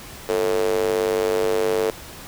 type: tone with high-pass filter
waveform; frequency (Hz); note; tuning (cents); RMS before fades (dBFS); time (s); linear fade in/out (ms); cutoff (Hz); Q
square; 49.46; G1; +16; -21; 0.29-1.9; 0; 450; 5.7
effects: pink hiss -39 dBFS RMS until 2.27 s